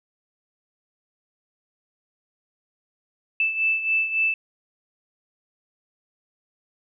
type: beating tone pair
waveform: sine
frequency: 2637 / 2640.6 Hz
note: E7 / E7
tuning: 0 / +2 cents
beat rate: 3.6 Hz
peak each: -21 / -27 dBFS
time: 3.4-4.34 s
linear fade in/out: 2 ms
effects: none